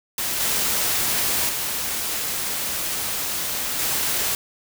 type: noise with level steps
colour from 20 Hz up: white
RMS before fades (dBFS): -25 / -22 / -26 / -23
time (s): 0.18-4.35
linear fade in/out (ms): 2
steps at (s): 0.4 / 1.49 / 3.79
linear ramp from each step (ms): 2
effects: none